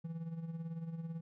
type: tone with tremolo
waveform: triangle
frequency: 164.81 Hz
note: E3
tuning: in tune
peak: -35 dBFS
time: 0.04-1.21 s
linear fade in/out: 10 ms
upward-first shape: sine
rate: 18 Hz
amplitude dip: 60%
effects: none